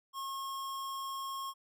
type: tone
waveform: square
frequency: 1083 Hz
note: C#6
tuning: 41 cents flat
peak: -38 dBFS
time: 0.13-1.54 s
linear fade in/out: 50 ms
effects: none